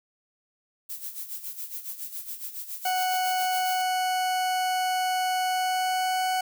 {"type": "noise with tremolo", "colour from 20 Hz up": "violet", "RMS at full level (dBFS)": -34, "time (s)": [0.89, 3.82], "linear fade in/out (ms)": 10, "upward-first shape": "sine", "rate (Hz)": 7.2, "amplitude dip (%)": 70}
{"type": "tone with pitch glide", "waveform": "40% pulse", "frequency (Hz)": [740, 744.3], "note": ["F#5", "F#5"], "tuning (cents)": [0, 10], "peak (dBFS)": -23, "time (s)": [2.85, 6.41], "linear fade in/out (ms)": 5, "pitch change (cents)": 10, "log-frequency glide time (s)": [5.47, 6.23]}
{"effects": []}